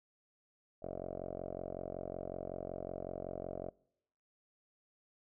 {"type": "tone with low-pass filter", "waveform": "5% pulse", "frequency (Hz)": 45.37, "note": "F#1", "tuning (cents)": -33, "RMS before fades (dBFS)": -43, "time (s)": [0.82, 3.7], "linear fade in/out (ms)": 10, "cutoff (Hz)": 640, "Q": 5.9, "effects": ["noise-tail reverb RT60 0.8 s tail -25 dB re dry"]}